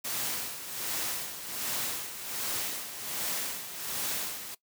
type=noise with tremolo; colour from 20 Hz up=white; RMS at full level=-32 dBFS; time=0.04-4.55 s; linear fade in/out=10 ms; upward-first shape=sine; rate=1.3 Hz; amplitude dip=65%; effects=noise-tail reverb RT60 0.1 s tail -19 dB re dry + high-pass 100 Hz 12 dB/octave